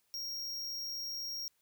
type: tone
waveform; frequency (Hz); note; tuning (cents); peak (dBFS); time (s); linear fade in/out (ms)
square; 5588; F8; 0; -38; 0.14-1.48; 0
effects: white hiss -75 dBFS RMS until 1.61 s